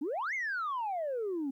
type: exponential two-way sweep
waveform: sine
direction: up then down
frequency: 261.6 to 2200 to 261.6 Hz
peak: -30 dBFS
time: 0.01-1.51 s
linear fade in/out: 10 ms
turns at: 0.34 s
effects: tanh soft clip ceiling -29 dBFS + 12-bit